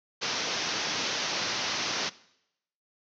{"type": "low-pass noise", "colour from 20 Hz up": "white", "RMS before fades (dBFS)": -31, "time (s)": [0.21, 2.1], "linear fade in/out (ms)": 20, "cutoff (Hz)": 6200, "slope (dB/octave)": 96, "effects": ["noise-tail reverb RT60 0.8 s tail -20 dB re dry", "high-pass 150 Hz 12 dB/octave"]}